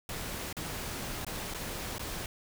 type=noise with dropouts; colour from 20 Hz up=pink; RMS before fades=-38 dBFS; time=0.09-2.26 s; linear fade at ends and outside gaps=2 ms; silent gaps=0.528-0.567 / 1.248-1.266 / 1.539-1.545 / 1.983-1.994 s; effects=none

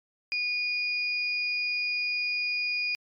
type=tone pair together; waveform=sine; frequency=2451 / 4902 Hz; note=D#7 / D#8; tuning=-27 / -27 cents; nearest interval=octave; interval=1200 cents; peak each=-27 / -33 dBFS; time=0.32-2.95 s; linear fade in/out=0 ms; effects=MP3 96 kbps

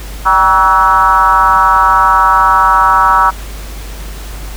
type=tone with frequency modulation; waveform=sine; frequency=1132 Hz; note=C#6; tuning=36 cents sharp; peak=-5 dBFS; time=0.25-3.31 s; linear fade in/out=20 ms; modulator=180 Hz; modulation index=1.6; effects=added 50 Hz sine -23 dBFS peak until 4.56 s + pink hiss -31 dBFS RMS until 4.56 s

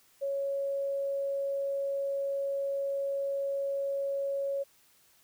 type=tone; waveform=sine; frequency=554.4 Hz; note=C#5; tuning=in tune; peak=-29 dBFS; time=0.21-4.64 s; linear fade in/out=20 ms; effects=white hiss -64 dBFS RMS until 5.23 s

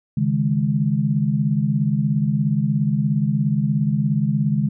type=chord; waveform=sine; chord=C# suspended second; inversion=none; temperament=equal; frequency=138.59 / 155.56 / 207.7 Hz; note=C#3 / D#3 / G#3; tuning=0 / 0 / 0 cents; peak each=-21 dBFS; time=0.17-4.69 s; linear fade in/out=5 ms; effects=none

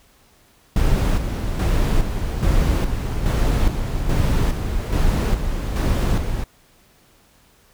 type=noise with tremolo; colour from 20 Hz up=brown; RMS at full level=-17 dBFS; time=0.76-6.44 s; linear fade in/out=2 ms; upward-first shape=square; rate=1.2 Hz; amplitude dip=50%; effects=pink hiss -55 dBFS RMS until 7.73 s

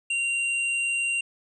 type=tone with hard clipping; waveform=triangle; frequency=2766 Hz; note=F7; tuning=17 cents flat; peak=-25 dBFS; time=0.1-1.21 s; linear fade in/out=5 ms; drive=16 dB; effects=resampled to 24000 Hz

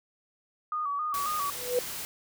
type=tone with vibrato; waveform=sine; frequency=1182 Hz; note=D6; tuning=11 cents sharp; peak=-28 dBFS; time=0.72-1.5 s; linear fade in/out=2 ms; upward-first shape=square; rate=3.7 Hz; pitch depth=66 cents each way
type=noise; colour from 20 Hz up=white; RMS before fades=-37 dBFS; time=1.14-2.05 s; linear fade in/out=0 ms
type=tone with exponential growth; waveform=sine; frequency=493.9 Hz; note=B4; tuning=in tune; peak=-20 dBFS; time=1.49-1.79 s; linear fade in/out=2 ms; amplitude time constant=64 ms
effects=none

